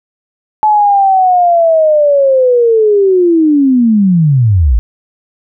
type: linear sweep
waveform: sine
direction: down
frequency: 863 to 49.29 Hz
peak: -5 dBFS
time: 0.63-4.79 s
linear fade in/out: 0 ms
effects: none